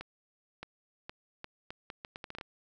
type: accelerating click train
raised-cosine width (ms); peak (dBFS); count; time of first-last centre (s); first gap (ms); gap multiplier
0.3; -25; 13; 0.01-2.411; 620; 0.75
effects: none